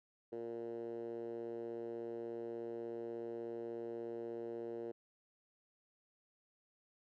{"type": "tone with band-pass filter", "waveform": "10% pulse", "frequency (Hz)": 116.54, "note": "A#2", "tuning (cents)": 0, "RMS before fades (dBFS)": -44, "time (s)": [0.32, 4.92], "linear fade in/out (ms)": 10, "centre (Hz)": 410, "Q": 4.3, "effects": []}